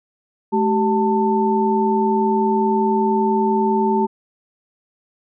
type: tone cluster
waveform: sine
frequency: 215.5 / 385.3 / 890 Hz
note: A3 / G4 / A5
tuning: -36 / -30 / +20 cents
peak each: -19 dBFS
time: 0.52-4.07 s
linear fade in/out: 20 ms
effects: none